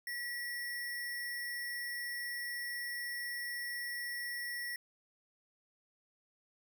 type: tone with sample-and-hold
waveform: sine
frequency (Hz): 1932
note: B6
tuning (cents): -39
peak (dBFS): -37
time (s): 0.07-4.76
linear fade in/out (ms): 2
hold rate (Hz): 7350
effects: none